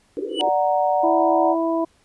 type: band-pass noise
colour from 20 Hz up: pink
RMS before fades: -28 dBFS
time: 0.17-0.49 s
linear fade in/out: 0 ms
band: 290 to 500 Hz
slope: 96 dB/octave
type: tone with exponential growth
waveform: triangle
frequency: 2960 Hz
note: F#7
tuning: in tune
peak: -15 dBFS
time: 0.29-0.41 s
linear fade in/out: 0 ms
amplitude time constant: 25 ms
type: chord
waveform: sine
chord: D augmented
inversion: none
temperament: equal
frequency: 587.3 / 740 / 932.3 Hz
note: D5 / F#5 / A#5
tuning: 0 / 0 / 0 cents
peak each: -21 / -19 / -24 dBFS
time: 0.39-1.56 s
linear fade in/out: 50 ms
type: harmonic tone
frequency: 329.6 Hz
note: E4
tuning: in tune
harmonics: 1 / 2 / 3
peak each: -21 / -23 / -27 dBFS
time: 1.03-1.85 s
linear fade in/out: 10 ms
effects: pink hiss -60 dBFS RMS until 2.04 s + resampled to 24000 Hz